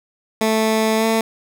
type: tone with pitch glide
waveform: 15% pulse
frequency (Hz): 220 to 223.7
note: A3 to A3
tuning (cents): 0 to +29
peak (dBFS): -9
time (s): 0.41-1.21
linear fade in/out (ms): 2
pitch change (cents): +29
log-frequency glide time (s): 0.97-1.05
effects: none